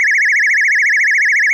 sine tone with vibrato, 1934 Hz, B6, 37 cents flat, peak -7 dBFS, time 0-1.53 s, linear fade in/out 0 ms, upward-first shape sine, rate 14 Hz, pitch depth 260 cents each way, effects tanh soft clip ceiling -8 dBFS + 8-bit

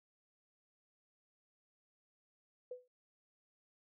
sine tone with exponential decay, 499.1 Hz, B4, 18 cents sharp, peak -39 dBFS, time 2.71-2.88 s, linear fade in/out 5 ms, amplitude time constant 36 ms, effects none

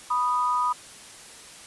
sine tone pair together, 986 / 1239.4 Hz, B5 / D#6, -3 / -7 cents, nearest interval major third, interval 396 cents, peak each -24 dBFS, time 0.1-0.73 s, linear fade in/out 10 ms, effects white hiss -45 dBFS RMS until 1.66 s + resampled to 24000 Hz

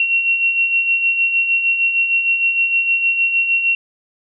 sine beating tone pair, 2727 / 2733.5 Hz, F7 / F7, -42 / -38 cents, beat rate 6.5 Hz, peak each -23 / -14 dBFS, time 0-3.75 s, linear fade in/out 2 ms, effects none

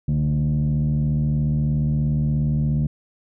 sine tone with frequency modulation, 146.83 Hz, D3, in tune, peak -16 dBFS, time 0.08-2.87 s, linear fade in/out 5 ms, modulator 77 Hz, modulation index 0.82, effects tanh soft clip ceiling -15 dBFS

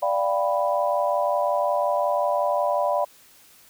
sine chord, G dominant seventh, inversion second, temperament equal, 587.3 / 698.5 / 784 / 987.8 Hz, D5 / F5 / G5 / B5, 0 / 0 / 0 / 0 cents, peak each -23 / -26 / -29 / -26 dBFS, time 0.02-3.05 s, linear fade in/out 10 ms, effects white hiss -53 dBFS RMS until 3.69 s

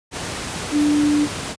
sine tone in noise, 295.1 Hz, D4, 8 cents sharp, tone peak -14 dBFS, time 0.71-1.28 s, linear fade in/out 50 ms, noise pink, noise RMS -27 dBFS, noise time 0.11-1.56 s, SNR +10 dB, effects high-pass 80 Hz 12 dB/octave + resampled to 22050 Hz

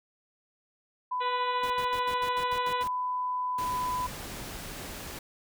sine tone, 1000 Hz, B5, 21 cents sharp, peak -28 dBFS, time 1.11-4.07 s, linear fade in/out 10 ms
harmonic tone, 493.2 Hz, B4, 2 cents flat, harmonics 1 / 2 / 3 / 4 / 5 / 6 / 7 / 8, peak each -35 / -38 / -40 / -41 / -42 / -43 / -43 / -44 dBFS, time 1.2-2.84 s, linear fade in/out 20 ms
pink noise bursts, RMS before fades -43 dBFS, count 9, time 1.63-2.879 s, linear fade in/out 5 ms, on 73 ms, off 74 ms
pink noise, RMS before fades -40 dBFS, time 3.58-5.19 s, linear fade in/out 5 ms
effects none

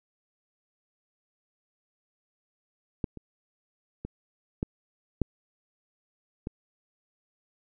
clicks, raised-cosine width 3 ms, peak -15 / -28 / -22 / -15 / -11 / -20 dBFS, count 6, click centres 3.042 / 3.173 / 4.05 / 4.629 / 5.217 / 6.471 s, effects none

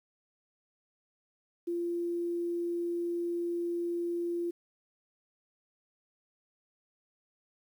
sine tone with quantisation, 344.7 Hz, F4, 23 cents flat, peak -30 dBFS, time 1.67-4.51 s, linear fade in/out 10 ms, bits 10, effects none

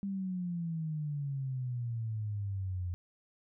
sine exponential sweep, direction down, 200 to 87.31 Hz, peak -33 dBFS, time 0.03-2.94 s, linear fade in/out 0 ms, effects none

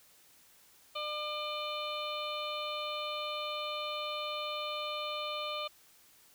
harmonic tone, 600 Hz, D5, 37 cents sharp, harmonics 1 / 2 / 4 / 5 / 6 / 7, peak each -40 / -39 / -44 / -43 / -43 / -47 dBFS, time 0.95-5.68 s, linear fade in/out 10 ms, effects white hiss -62 dBFS RMS until 6.34 s

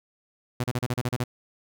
sawtooth tone bursts, 123.47 Hz, B2, in tune, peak -20 dBFS, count 9, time 0.6-1.239 s, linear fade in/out 5 ms, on 39 ms, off 36 ms, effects none

